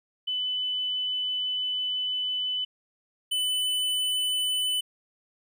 sine / square tone pair in turn, 3002 / 3002 Hz, F#7 / F#7, +24 / +24 cents, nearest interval unison, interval 0 cents, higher neither, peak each -26 / -25 dBFS, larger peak second, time 0.27-2.65 / 3.31-4.81 s, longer first, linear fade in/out 10 ms, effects 11-bit

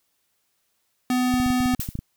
square tone, 250.9 Hz, B3, 28 cents sharp, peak -20 dBFS, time 1.1-1.75 s, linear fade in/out 2 ms
clicks, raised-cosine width 5 ms, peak -17 dBFS, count 11, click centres 1.34 / 1.401 / 1.462 / 1.504 / 1.605 / 1.658 / 1.738 / 1.796 / 1.889 / 1.954 / 1.99 s
blue noise with exponential decay, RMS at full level -26 dBFS, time 1.8-2 s, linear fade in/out 2 ms, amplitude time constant 43 ms
effects white hiss -71 dBFS RMS until 2.16 s

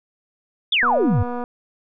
sine exponential sweep, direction down, 3687 to 82.41 Hz, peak -15 dBFS, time 0.72-1.23 s, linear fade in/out 5 ms
click train, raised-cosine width 1 ms, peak -16 dBFS, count 149, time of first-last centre 0.83-1.439 s, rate 243 Hz
effects none

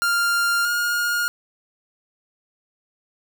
45% pulse tone pair in turn, 1396.9 / 1423.8 Hz, F6 / F6, 0 / +33 cents, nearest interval unison, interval 33 cents, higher second, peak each -18 / -20 dBFS, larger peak first, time 0.02-0.65 / 0.65-1.28 s, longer neither, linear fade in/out 0 ms, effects none

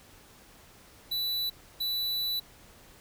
square tone bursts at uneven times, 3960 Hz, B7, 4 cents sharp, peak -29 dBFS, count 2, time 1.11-1.5 / 1.8-2.4 s, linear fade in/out 10 ms, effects pink hiss -55 dBFS RMS until 3 s

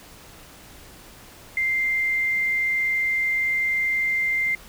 sine tone with quantisation, 2093 Hz, C7, in tune, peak -20 dBFS, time 1.57-4.55 s, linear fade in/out 2 ms, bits 8, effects pink hiss -46 dBFS RMS until 4.68 s

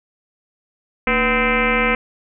sine tone with frequency modulation, 1288 Hz, E6, 41 cents flat, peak -14 dBFS, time 1.07-1.95 s, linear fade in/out 2 ms, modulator 265 Hz, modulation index 4.6, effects none

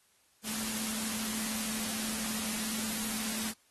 sine tone in noise, 219.1 Hz, A3, 7 cents flat, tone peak -39 dBFS, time 0.43-3.54 s, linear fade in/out 50 ms, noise white, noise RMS -36 dBFS, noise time 0.43-3.54 s, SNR -6 dB, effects white hiss -68 dBFS RMS until 3.7 s + AAC 32 kbps

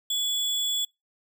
sine tone with sample-and-hold, 3400 Hz, G#7, 40 cents sharp, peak -24 dBFS, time 0.1-0.85 s, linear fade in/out 5 ms, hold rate 11025 Hz, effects noise-tail reverb RT60 0.2 s tail -26 dB re dry

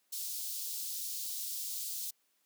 white high-pass noise, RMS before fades -39 dBFS, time 0.12-2.11 s, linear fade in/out 10 ms, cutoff 3900 Hz, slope 24 dB/octave, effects white hiss -75 dBFS RMS until 2.45 s + high-pass 200 Hz 12 dB/octave

